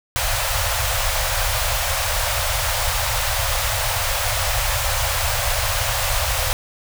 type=band-stop noise; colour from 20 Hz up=pink; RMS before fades=-21 dBFS; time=0.16-6.53 s; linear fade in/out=0 ms; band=120 to 510 Hz; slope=96 dB/octave; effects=none